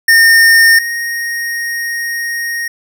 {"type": "tone pair in turn", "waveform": "square", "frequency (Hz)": [1824, 1864.5], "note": ["A#6", "A#6"], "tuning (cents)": [-38, 0], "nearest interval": "unison", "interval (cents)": 38, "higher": "second", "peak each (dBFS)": [-5, -17], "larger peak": "first", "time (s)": [[0.08, 0.79], [0.79, 2.68]], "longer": "second", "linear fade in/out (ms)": 5, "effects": []}